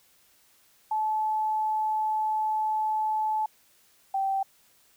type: tone pair in turn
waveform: sine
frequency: 865 / 777.5 Hz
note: A5 / G5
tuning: -30 / -14 cents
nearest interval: major second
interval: 184 cents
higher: first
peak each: -24 dBFS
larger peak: neither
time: 0.91-3.46 / 4.14-4.43 s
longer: first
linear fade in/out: 5 ms
effects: white hiss -62 dBFS RMS until 4.96 s